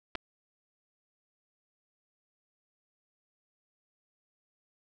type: clicks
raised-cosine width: 0.3 ms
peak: -19 dBFS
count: 2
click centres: 0.152 / 0.155 s
effects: none